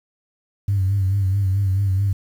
sine tone with vibrato, 97.2 Hz, G2, 14 cents flat, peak -15 dBFS, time 0.68-2.13 s, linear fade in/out 5 ms, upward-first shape sine, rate 4.6 Hz, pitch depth 65 cents each way, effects tanh soft clip ceiling -12 dBFS + 8-bit

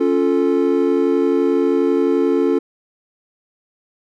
triangle chord, Db augmented, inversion none, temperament equal, 277.2 / 349.2 / 440 Hz, Db4 / F4 / A4, 0 / 0 / 0 cents, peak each -16 dBFS, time 0-2.59 s, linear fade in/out 10 ms, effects none

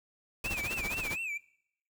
pink noise with tremolo, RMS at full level -36 dBFS, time 0.44-1.16 s, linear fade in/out 2 ms, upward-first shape sine, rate 15 Hz, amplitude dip 80%
triangle tone with vibrato, 2494 Hz, D#7, 3 cents sharp, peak -32 dBFS, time 0.44-1.38 s, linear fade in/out 10 ms, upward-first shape sine, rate 4.2 Hz, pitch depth 150 cents each way
effects noise-tail reverb RT60 0.7 s tail -21 dB re dry

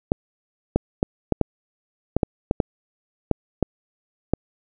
clicks, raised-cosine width 2 ms, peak -4 dBFS, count 12, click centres 0.119 / 0.76 / 1.029 / 1.323 / 1.413 / 2.166 / 2.232 / 2.511 / 2.602 / 3.313 / 3.627 / 4.336 s, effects none

